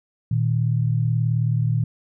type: tone pair together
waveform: sine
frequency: 116.86 / 155.56 Hz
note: A#2 / D#3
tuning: +5 / 0 cents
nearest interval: perfect fourth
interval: 495 cents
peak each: -19 / -23 dBFS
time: 0.31-1.84 s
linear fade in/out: 5 ms
effects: none